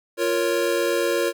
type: chord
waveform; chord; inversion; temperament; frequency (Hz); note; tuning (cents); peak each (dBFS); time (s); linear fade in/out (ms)
square; Bb minor; second; equal; 349.2 / 466.2 / 554.4; F4 / Bb4 / Db5; 0 / 0 / 0; -25; 0.17-1.33; 50
effects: none

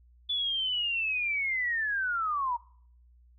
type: linear sweep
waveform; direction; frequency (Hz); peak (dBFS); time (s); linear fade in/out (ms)
sine; down; 3466 to 932.3; -27; 0.29-2.57; 10
effects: noise-tail reverb RT60 0.6 s tail -23 dB re dry + added 60 Hz sine -56 dBFS peak until 3.38 s

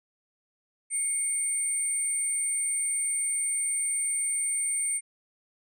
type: tone pair together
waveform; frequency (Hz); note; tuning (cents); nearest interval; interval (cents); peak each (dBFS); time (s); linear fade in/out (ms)
sine; 2217 / 8868; C#7 / C#9; 0 / 0; 2 octaves; 2400; -35 / -24; 0.9-5.01; 50
effects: tanh soft clip ceiling -23 dBFS

